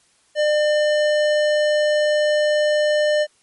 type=tone with hard clipping; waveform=sine; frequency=600 Hz; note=D5; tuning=37 cents sharp; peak=-17 dBFS; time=0.35-3.27 s; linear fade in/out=50 ms; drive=16 dB; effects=white hiss -59 dBFS RMS until 3.42 s + MP3 48 kbps